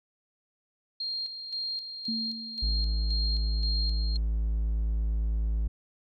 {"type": "tone with tremolo", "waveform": "sine", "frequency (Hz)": 4214, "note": "C8", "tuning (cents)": 12, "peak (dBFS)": -30, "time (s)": [1, 4.17], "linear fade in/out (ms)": 5, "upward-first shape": "square", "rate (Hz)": 1.9, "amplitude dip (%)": 55}
{"type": "tone with exponential decay", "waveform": "sine", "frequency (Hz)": 224.5, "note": "A3", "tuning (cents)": 35, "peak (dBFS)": -29, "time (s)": [2.08, 3.23], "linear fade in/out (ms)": 5, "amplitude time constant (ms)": 250}
{"type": "tone", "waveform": "triangle", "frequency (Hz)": 54.5, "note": "A1", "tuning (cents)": -16, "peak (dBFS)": -23, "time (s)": [2.62, 5.68], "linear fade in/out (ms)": 10}
{"effects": []}